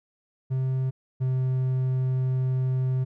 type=tone pair in turn; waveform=triangle; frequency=130.81 / 129.46 Hz; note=C3 / C3; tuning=0 / -18 cents; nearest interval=unison; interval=18 cents; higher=first; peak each=-21 / -20 dBFS; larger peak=second; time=0.5-0.91 / 1.2-3.05 s; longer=second; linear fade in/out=20 ms; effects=none